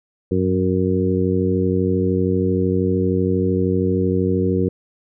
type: harmonic tone with a mistuned harmonic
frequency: 92.9 Hz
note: F#2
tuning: 7 cents sharp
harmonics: 1 / 2 / 3 / 4 / 5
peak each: -22 / -21 / -23 / -22 / -23 dBFS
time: 0.31-4.69 s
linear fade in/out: 5 ms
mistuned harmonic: 1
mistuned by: +38 cents
effects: none